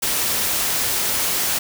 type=noise; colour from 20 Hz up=white; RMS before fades=-21 dBFS; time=0.02-1.59 s; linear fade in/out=10 ms; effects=none